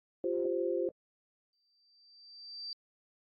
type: chord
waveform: sine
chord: F suspended second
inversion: none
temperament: equal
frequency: 349.2 / 392 / 523.3 Hz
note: F4 / G4 / C5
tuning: 0 / 0 / 0 cents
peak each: -33 / -35 / -34 dBFS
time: 0.24-0.89 s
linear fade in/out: 2 ms
type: tone with exponential growth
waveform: sine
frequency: 4666 Hz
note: D8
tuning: 12 cents flat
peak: -37 dBFS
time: 1.53-2.73 s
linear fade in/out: 1 ms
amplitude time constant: 260 ms
effects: AAC 32 kbps